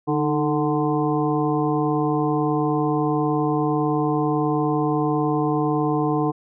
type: harmonic tone with a mistuned harmonic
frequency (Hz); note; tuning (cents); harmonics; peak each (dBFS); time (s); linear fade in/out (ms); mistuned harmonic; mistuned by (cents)
148.2; D3; +16; 1 / 2 / 3 / 5 / 6 / 7; -25 / -22 / -25 / -27 / -33 / -29; 0.07-6.32; 20; 2; +59
effects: none